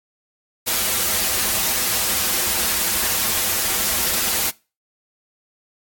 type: noise with comb filter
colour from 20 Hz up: white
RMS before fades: -20 dBFS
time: 0.66-4.51 s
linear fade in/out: 20 ms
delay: 7 ms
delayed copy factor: -0.8
effects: noise-tail reverb RT60 0.3 s tail -22 dB re dry + AAC 64 kbps